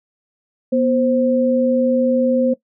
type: tone pair together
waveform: sine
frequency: 243.5 / 523.3 Hz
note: B3 / C5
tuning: -24 / 0 cents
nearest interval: octave + minor second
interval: 1324 cents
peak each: -16 dBFS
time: 0.72-2.54 s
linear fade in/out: 10 ms
effects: noise-tail reverb RT60 0.1 s tail -18 dB re dry